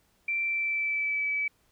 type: tone with pitch glide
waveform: sine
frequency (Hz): 2349 to 2295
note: D7 to D7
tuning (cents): 0 to -40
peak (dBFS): -26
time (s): 0.28-1.48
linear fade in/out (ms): 5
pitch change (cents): -40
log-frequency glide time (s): 0.41-1.27
effects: pink hiss -68 dBFS RMS until 1.71 s